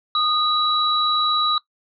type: tone pair together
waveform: sine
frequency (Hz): 1234 / 3912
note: D#6 / B7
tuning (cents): -15 / -17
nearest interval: octave + minor sixth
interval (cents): 1998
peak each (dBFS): -20 / -20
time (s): 0.15-1.58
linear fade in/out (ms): 2
effects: noise-tail reverb RT60 0.1 s tail -18 dB re dry